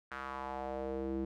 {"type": "tone with band-pass filter sweep", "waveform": "square", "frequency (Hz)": 66.5, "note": "C2", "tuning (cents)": 29, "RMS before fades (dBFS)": -39, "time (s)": [0.11, 1.25], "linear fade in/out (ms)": 5, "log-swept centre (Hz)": [1500, 300], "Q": 2.8, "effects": []}